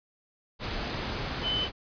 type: tone in noise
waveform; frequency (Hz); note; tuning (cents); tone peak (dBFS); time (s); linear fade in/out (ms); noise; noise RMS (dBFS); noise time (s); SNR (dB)
sine; 3036; F#7; +44; -27; 1.42-1.68; 50; pink; -33; 0.59-1.72; +3
effects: resampled to 11025 Hz